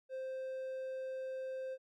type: tone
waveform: triangle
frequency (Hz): 523.3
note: C5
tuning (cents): 0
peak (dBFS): -37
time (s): 0.09-1.78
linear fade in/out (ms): 50
effects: none